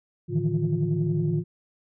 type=tone cluster; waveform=sine; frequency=110.5 / 148.5 / 159.6 / 170.2 / 353.8 Hz; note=A2 / D3 / D#3 / F3 / F4; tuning=+8 / +20 / +44 / -44 / +23 cents; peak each=-30 / -26 / -26 / -30 / -30 dBFS; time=0.28-1.44 s; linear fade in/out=50 ms; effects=tanh soft clip ceiling -13 dBFS